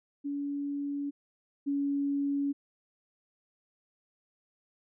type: tone pair in turn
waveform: sine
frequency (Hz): 284.4 / 281.9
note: C#4 / C#4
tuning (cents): +45 / +29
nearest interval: unison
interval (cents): 16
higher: first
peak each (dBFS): -31 / -27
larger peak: second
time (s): 0.24-1.11 / 1.66-2.53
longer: neither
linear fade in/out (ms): 20
effects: none